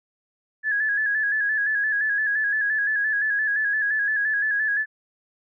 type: tone with vibrato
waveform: sine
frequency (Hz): 1695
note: G#6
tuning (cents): +35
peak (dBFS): -20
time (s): 0.63-4.86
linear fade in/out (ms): 50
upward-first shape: square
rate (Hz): 5.8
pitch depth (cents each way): 44
effects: none